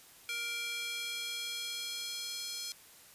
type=tone with high-pass filter sweep; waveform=square; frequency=469.3 Hz; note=A#4; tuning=12 cents sharp; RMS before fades=-39 dBFS; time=0.29-2.72 s; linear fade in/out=0 ms; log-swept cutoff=2300 to 4400 Hz; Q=2; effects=white hiss -57 dBFS RMS until 3.14 s + resampled to 32000 Hz